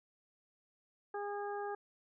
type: harmonic tone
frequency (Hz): 408.1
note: G#4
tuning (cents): -30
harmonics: 1 / 2 / 3 / 4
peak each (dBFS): -40 / -41 / -48 / -49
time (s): 1.14-1.75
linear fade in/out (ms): 5
effects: none